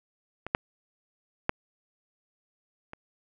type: clicks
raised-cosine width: 0.5 ms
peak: -20 / -7 / -8 / -25 dBFS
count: 4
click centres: 0.466 / 0.549 / 1.494 / 2.934 s
effects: none

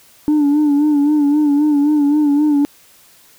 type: tone with vibrato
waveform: sine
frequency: 293.7 Hz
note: D4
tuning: in tune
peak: -8 dBFS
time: 0.28-2.65 s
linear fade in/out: 0 ms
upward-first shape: sine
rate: 3.8 Hz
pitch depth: 59 cents each way
effects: tanh soft clip ceiling -9 dBFS + white hiss -48 dBFS RMS until 3.38 s

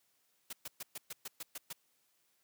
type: noise bursts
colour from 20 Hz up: white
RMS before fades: -43 dBFS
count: 9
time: 0.5-1.73 s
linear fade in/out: 5 ms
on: 30 ms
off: 120 ms
effects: white hiss -75 dBFS RMS until 2.43 s + high-pass 100 Hz 12 dB/octave

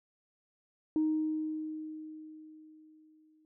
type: tone with exponential decay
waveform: sine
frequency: 311.3 Hz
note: D#4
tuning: 1 cent sharp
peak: -24 dBFS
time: 0.96-3.45 s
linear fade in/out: 1 ms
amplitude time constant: 540 ms
effects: tanh soft clip ceiling -22 dBFS

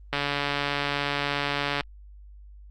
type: click train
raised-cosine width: 0.3 ms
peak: -10 dBFS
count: 241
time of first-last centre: 0.13-1.808 s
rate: 143 Hz
effects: added 50 Hz sine -44 dBFS peak until 2.7 s + Opus 32 kbps

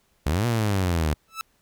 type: exponential two-way sweep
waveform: sawtooth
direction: up then down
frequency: 66.4 to 122.1 to 73.5 Hz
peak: -17 dBFS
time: 0.26-1.14 s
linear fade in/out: 5 ms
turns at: 0.46 s
type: tone with exponential growth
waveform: sawtooth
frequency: 1313 Hz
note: E6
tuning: 7 cents flat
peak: -21 dBFS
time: 1.28-1.41 s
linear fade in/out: 0 ms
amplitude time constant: 28 ms
effects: pink hiss -66 dBFS RMS until 1.61 s

